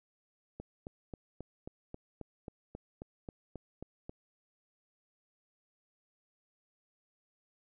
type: click train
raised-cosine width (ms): 2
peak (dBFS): -29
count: 14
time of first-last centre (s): 0.6-4.095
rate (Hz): 3.72
effects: none